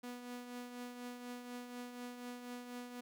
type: tone with tremolo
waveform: sawtooth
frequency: 245.1 Hz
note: B3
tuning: 13 cents flat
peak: -39 dBFS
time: 0.03-3.01 s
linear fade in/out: 10 ms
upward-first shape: triangle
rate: 4.1 Hz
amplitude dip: 55%
effects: none